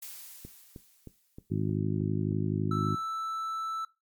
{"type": "noise with exponential decay", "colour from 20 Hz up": "blue", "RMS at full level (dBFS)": -41, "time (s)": [0.02, 1.77], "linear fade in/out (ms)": 5, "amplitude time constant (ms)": 380}
{"type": "click train", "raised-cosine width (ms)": 3, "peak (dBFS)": -30, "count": 7, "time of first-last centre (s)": [0.45, 2.319], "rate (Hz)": 3.21}
{"type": "harmonic tone", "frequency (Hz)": 51.91, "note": "G#1", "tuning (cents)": 0, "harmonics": [2, 3, 4, 5, 6, 7], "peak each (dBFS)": [-32, -31, -35, -36, -37, -37], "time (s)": [1.5, 2.96], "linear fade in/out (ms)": 20}
{"type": "tone", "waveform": "triangle", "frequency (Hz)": 1320, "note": "E6", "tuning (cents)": 2, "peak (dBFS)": -29, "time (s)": [2.71, 3.85], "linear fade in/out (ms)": 5}
{"effects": ["noise-tail reverb RT60 0.2 s tail -17 dB re dry", "MP3 96 kbps"]}